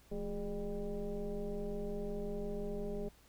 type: tone with frequency modulation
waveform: sine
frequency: 215.8 Hz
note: A3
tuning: 33 cents flat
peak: -36 dBFS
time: 0.11-3.09 s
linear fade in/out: 10 ms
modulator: 193 Hz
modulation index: 1.7
effects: added 60 Hz sine -65 dBFS peak until 3.28 s + pink hiss -65 dBFS RMS until 3.28 s